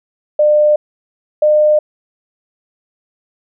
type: tone pair in turn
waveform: sine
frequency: 600 / 605.2 Hz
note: D5 / D#5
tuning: +37 / -48 cents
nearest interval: unison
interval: 15 cents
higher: second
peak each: -7 dBFS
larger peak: neither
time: 0.39-0.76 / 1.42-1.79 s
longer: neither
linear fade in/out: 5 ms
effects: none